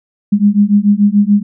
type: beating tone pair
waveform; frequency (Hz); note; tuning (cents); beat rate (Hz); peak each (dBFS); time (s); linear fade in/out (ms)
sine; 201.4 / 208.3; G3 / G#3; +47 / +5; 6.9; -10; 0.32-1.43; 10
effects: none